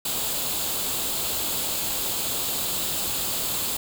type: noise with comb filter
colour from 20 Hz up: white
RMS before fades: -27 dBFS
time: 0.05-3.77 s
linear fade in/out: 5 ms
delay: 0.26 ms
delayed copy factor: +0.55
effects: none

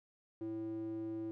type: tone with band-pass filter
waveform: square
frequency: 110 Hz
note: A2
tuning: in tune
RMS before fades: -41 dBFS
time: 0.41-1.31 s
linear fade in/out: 0 ms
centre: 350 Hz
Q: 5.5
effects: none

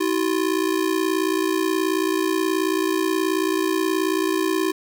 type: ring-modulated tone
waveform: square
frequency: 349.2 Hz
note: F4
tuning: in tune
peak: -17 dBFS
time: 0-4.72 s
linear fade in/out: 10 ms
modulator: 29.3 Hz
effects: 8-bit

